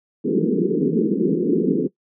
white band-pass noise, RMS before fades -19 dBFS, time 0.24-1.88 s, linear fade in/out 20 ms, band 160 to 450 Hz, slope 96 dB/octave, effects noise-tail reverb RT60 0.1 s tail -19 dB re dry

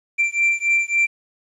triangle beating tone pair, 2353 / 2356.6 Hz, D7 / D7, +3 / +5 cents, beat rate 3.6 Hz, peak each -18 dBFS, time 0.18-1.07 s, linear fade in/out 20 ms, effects resampled to 24000 Hz + 9-bit

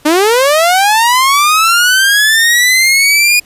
sawtooth linear sweep, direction up, 290 to 2462 Hz, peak -3 dBFS, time 0.05-3.4 s, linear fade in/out 10 ms, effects pink hiss -45 dBFS RMS until 3.45 s + resampled to 32000 Hz

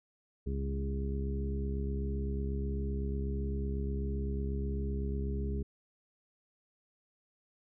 harmonic tone with a mistuned harmonic, 68 Hz, C#2, 33 cents flat, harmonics 1 / 2 / 3 / 4 / 5 / 6, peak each -33 / -41 / -40 / -47 / -49 / -42 dBFS, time 0.46-5.63 s, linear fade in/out 10 ms, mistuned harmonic 2, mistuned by +19 cents, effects none

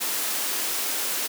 white high-pass noise, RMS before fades -27 dBFS, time 0-1.28 s, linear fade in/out 20 ms, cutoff 230 Hz, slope 24 dB/octave, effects none

